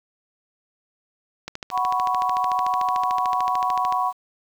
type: click train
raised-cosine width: 0.2 ms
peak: -14 dBFS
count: 34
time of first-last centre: 1.48-3.924 s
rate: 13.5 Hz
type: chord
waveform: sine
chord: F# suspended fourth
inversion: none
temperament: equal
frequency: 740 / 987.8 / 1108.7 Hz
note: F#5 / B5 / C#6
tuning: 0 / 0 / 0 cents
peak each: -24 dBFS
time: 1.71-4.13 s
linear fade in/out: 50 ms
effects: 8-bit